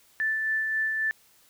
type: tone with tremolo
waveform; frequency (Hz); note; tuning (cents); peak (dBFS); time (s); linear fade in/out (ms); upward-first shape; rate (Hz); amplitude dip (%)
sine; 1760; A6; 0; -23; 0.2-1.11; 0; sine; 3.7; 30
effects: white hiss -60 dBFS RMS until 1.49 s